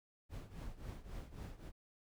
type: noise with tremolo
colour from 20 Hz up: brown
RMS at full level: -44 dBFS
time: 0.29-1.72 s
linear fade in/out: 50 ms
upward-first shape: triangle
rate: 3.7 Hz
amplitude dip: 85%
effects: none